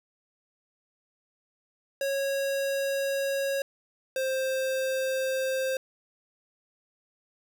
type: tone pair in turn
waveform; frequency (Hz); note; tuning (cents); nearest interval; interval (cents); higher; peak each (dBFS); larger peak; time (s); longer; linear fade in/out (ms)
square; 550 / 526.3; C#5 / C5; -14 / +10; minor second; 76; first; -27; neither; 2.01-3.62 / 4.16-5.77; neither; 2
effects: none